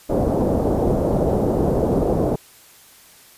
white low-pass noise, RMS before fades -19 dBFS, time 0.09-2.36 s, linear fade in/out 10 ms, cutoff 600 Hz, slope 24 dB/octave, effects white hiss -48 dBFS RMS until 3.37 s + resampled to 32000 Hz

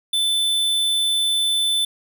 square tone, 3520 Hz, A7, in tune, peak -18 dBFS, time 0.13-1.85 s, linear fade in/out 5 ms, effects none

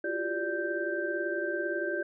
sine tone cluster, 342.5 / 360.4 / 393 / 585 / 1565 Hz, F4 / F#4 / G4 / D5 / G6, -34 / -45 / +4 / -7 / -3 cents, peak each -35 / -38 / -37 / -35 / -34 dBFS, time 0.04-2.03 s, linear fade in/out 5 ms, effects none

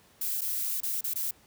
violet noise with dropouts, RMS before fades -31 dBFS, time 0.21-1.31 s, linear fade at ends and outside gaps 5 ms, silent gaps 0.41-0.416 / 0.805-0.831 / 1.009-1.041 / 1.137-1.157 s, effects pink hiss -60 dBFS RMS until 1.46 s + high-pass 60 Hz 12 dB/octave

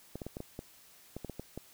clicks, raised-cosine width 2 ms, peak -26 dBFS, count 11, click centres 0.156 / 0.218 / 0.266 / 0.369 / 0.404 / 0.591 / 1.166 / 1.247 / 1.297 / 1.396 / 1.576 s, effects white hiss -59 dBFS RMS until 1.73 s

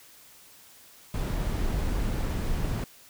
brown noise, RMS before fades -28 dBFS, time 1.14-2.84 s, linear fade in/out 2 ms, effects white hiss -53 dBFS RMS until 3.09 s

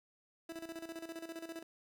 30% pulse tone with tremolo, 329.6 Hz, E4, in tune, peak -39 dBFS, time 0.49-1.63 s, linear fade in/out 5 ms, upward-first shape square, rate 15 Hz, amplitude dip 70%, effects none

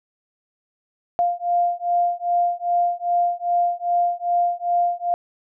sine beating tone pair, 698.5 / 701 Hz, F5 / F5, 0 / +6 cents, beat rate 2.5 Hz, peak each -21 / -21 dBFS, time 1.19-5.14 s, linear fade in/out 0 ms, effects none

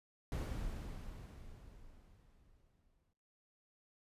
brown noise with exponential decay, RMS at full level -37 dBFS, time 0.32-3.13 s, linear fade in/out 1 ms, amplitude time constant 610 ms, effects noise-tail reverb RT60 0.5 s tail -17 dB re dry + resampled to 32000 Hz

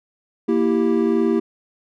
triangle chord, E diminished, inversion second, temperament equal, 233.1 / 329.6 / 392 Hz, Bb3 / E4 / G4, 0 / 0 / 0 cents, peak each -18 dBFS, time 0.48-1.4 s, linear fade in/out 10 ms, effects none

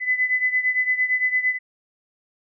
sine beating tone pair, 2007 / 2015.8 Hz, B6 / B6, +27 / +35 cents, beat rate 8.8 Hz, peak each -20 / -24 dBFS, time 0-1.59 s, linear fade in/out 50 ms, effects none

